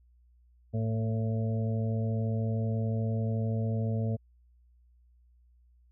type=harmonic tone with a mistuned harmonic; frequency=111.8 Hz; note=A2; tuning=28 cents sharp; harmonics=1 / 2 / 4 / 5 / 6; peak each=-28 / -34 / -40 / -42 / -44 dBFS; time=0.73-4.17 s; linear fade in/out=20 ms; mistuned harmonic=1; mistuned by=-29 cents; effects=added 60 Hz sine -59 dBFS peak until 5.91 s